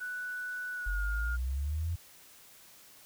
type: tone with pitch glide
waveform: sine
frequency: 1483 to 1419.3 Hz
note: F#6 to F6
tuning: +4 to +28 cents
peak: -35 dBFS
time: 0-1.37 s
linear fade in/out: 20 ms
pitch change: -76 cents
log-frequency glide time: 0.74-1.04 s
type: exponential sweep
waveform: sine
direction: up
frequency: 44.69 to 87.31 Hz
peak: -30 dBFS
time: 0.86-1.96 s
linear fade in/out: 10 ms
effects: white hiss -56 dBFS RMS until 3.05 s